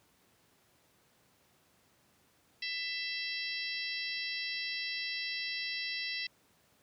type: harmonic tone with a mistuned harmonic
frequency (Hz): 665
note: E5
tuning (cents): +15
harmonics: 3 / 4 / 5 / 6 / 7 / 8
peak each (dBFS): -40 / -41 / -45 / -42 / -43 / -43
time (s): 2.62-6.27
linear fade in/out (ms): 5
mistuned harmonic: 5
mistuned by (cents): -43
effects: pink hiss -68 dBFS RMS until 6.82 s + high-pass 100 Hz 12 dB/octave